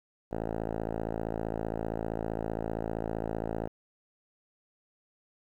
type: tone with low-pass filter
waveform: 5% pulse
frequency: 55.3 Hz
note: A1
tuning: 9 cents sharp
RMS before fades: -34 dBFS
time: 0.31-3.68 s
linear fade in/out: 10 ms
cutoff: 860 Hz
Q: 1.2
effects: 10-bit